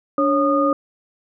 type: tone cluster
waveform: sine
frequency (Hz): 290.1 / 550 / 1226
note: D4 / C#5 / D#6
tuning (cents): -21 / -14 / -26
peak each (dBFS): -19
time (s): 0.18-0.73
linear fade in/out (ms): 2
effects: none